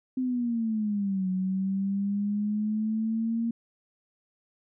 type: exponential two-way sweep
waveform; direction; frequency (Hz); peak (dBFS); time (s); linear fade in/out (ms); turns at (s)
sine; down then up; 260 to 185 to 232.4; -25; 0.17-3.51; 5; 1.29
effects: none